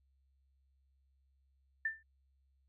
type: tone with exponential decay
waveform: sine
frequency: 1781 Hz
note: A6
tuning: 21 cents sharp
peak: -29 dBFS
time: 1.85-2.03 s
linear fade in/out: 5 ms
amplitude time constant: 39 ms
effects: added 67 Hz sine -70 dBFS peak until 2.68 s